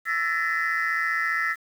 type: tone cluster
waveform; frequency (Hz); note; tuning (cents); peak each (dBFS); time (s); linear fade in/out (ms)
sine; 1329 / 1737 / 1852 / 2015; E6 / A6 / A#6 / B6; +14 / -23 / -12 / +34; -27; 0.05-1.56; 50
effects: tanh soft clip ceiling -17 dBFS + 8-bit